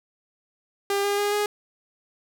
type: tone with pitch steps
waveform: sawtooth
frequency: 400 / 404.9 / 409.8 / 414.8 Hz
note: G4 / G#4 / G#4 / G#4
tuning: +35 / -44 / -23 / -2 cents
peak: -18 dBFS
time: 0.9-1.46 s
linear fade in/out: 2 ms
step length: 140 ms
effects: none